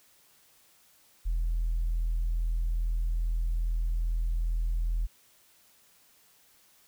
sine tone, 41.2 Hz, E1, in tune, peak -24 dBFS, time 1.25-5.07 s, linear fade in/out 20 ms, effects tanh soft clip ceiling -23 dBFS + white hiss -62 dBFS RMS until 6.87 s

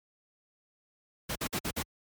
pink noise bursts, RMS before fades -32 dBFS, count 5, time 1.29-1.829 s, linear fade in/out 10 ms, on 67 ms, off 51 ms, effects high-pass 60 Hz 12 dB/octave + MP3 96 kbps

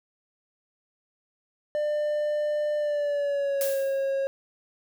triangle tone with pitch glide, 597 to 544.3 Hz, D5 to C#5, +28 to -32 cents, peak -22 dBFS, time 1.75-4.27 s, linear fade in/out 0 ms, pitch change -160 cents, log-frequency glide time 2.77-3.78 s
blue noise with exponential decay, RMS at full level -29 dBFS, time 3.61-4.12 s, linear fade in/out 1 ms, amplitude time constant 110 ms
effects none

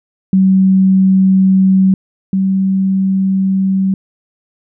sine tone pair in turn, 190.1 / 191.64 Hz, F#3 / G3, +47 / -39 cents, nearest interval unison, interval 14 cents, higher second, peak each -6 / -10 dBFS, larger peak first, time 0.33-1.94 / 2.33-3.94 s, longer neither, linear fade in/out 2 ms, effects none

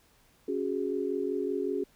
sine chord, C# suspended fourth, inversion none, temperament equal, 277.2 / 370 / 415.3 Hz, C#4 / F#4 / G#4, 0 / 0 / 0 cents, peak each -34 / -32 / -32 dBFS, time 0.48-1.84 s, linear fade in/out 5 ms, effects pink hiss -64 dBFS RMS until 1.95 s

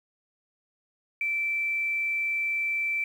sine tone with quantisation, 2332 Hz, D7, 13 cents flat, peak -25 dBFS, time 1.21-3.04 s, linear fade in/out 2 ms, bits 9, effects none

